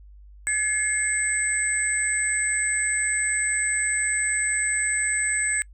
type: tone cluster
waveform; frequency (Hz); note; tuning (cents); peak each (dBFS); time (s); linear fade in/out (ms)
sine; 1696 / 2141 / 8000 / 8330; G#6 / C7 / B8 / C9; +36 / +39 / +21 / -9; -27; 0.47-5.62; 0
effects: noise-tail reverb RT60 0.1 s tail -25 dB re dry + added 50 Hz sine -44 dBFS peak until 5.73 s